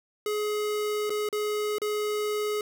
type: tone with dropouts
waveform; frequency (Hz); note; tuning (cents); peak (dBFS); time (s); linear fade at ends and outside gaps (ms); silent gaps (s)
square; 421; G#4; +24; -27; 0.26-2.61; 2; 1.096-1.103 / 1.289-1.327 / 1.784-1.817
effects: none